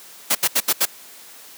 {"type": "noise bursts", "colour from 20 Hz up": "white", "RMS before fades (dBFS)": -17, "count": 5, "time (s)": [0.3, 0.856], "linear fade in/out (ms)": 10, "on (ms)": 52, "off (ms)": 74, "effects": ["white hiss -43 dBFS RMS until 1.57 s", "high-pass 200 Hz 12 dB/octave"]}